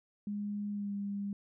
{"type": "tone with pitch glide", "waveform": "sine", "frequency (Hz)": [205.6, 201.1], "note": ["G#3", "G3"], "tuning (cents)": [-17, 44], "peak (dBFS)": -34, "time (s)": [0.27, 1.33], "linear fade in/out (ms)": 2, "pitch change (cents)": -39, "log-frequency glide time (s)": [0.71, 0.93], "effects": []}